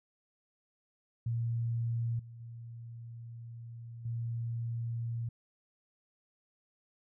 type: tone with level steps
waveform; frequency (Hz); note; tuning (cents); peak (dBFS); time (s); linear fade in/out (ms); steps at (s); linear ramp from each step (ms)
sine; 116.54; A#2; 0; -30 / -46 / -43 / -33; 1.26-5.29; 5; 2.19 / 2.4 / 4.05; 5
effects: none